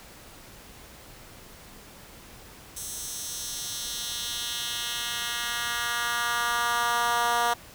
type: tone with high-pass filter sweep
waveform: 10% pulse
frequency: 237.4 Hz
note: A#3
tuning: 32 cents sharp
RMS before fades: -29 dBFS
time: 2.76-7.54 s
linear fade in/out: 10 ms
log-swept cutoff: 7500 to 760 Hz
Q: 1.4
effects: pink hiss -48 dBFS RMS until 7.74 s